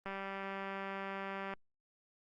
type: click train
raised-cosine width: 0.5 ms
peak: -27 dBFS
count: 289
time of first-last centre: 0.06-1.537 s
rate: 195 Hz
effects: Opus 24 kbps